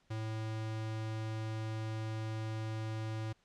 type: tone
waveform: square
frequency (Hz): 110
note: A2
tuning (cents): 0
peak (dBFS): -37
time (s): 0.1-3.33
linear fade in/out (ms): 10
effects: pink hiss -72 dBFS RMS until 3.44 s + low-pass 6000 Hz 12 dB/octave